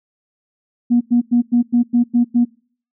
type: tone bursts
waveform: sine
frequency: 240 Hz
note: B3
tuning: 49 cents flat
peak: -9 dBFS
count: 8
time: 0.9-2.452 s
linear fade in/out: 20 ms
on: 110 ms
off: 96 ms
effects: noise-tail reverb RT60 0.5 s tail -25 dB re dry + tanh soft clip ceiling -5 dBFS